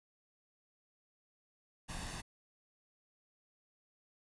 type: noise with comb filter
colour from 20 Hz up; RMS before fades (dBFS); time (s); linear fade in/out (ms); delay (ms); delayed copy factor
pink; -43; 1.88-2.22; 20; 1.1; +0.55
effects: resampled to 24000 Hz